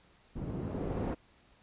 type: noise with low-pass filter sweep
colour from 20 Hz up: white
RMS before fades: -36 dBFS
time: 0.35-1.15 s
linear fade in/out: 20 ms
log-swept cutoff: 220 to 460 Hz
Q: 0.8
effects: pink hiss -64 dBFS RMS until 1.62 s + resampled to 8000 Hz